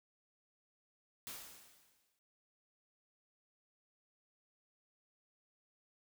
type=noise with exponential decay; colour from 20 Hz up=white; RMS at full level=-45 dBFS; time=1.27-2.19 s; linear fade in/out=0 ms; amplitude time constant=200 ms; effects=none